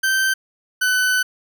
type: tone pair in turn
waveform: 40% pulse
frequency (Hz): 1553 / 1504.4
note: G6 / F#6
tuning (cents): -17 / +28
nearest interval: minor second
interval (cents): 55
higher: first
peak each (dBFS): -15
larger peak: neither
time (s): 0.03-0.34 / 0.81-1.23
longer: second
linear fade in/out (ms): 10
effects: none